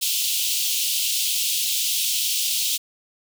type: high-pass noise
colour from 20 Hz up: pink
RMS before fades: -23 dBFS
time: 0.01-2.78 s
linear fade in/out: 20 ms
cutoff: 2800 Hz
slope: 48 dB/octave
effects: none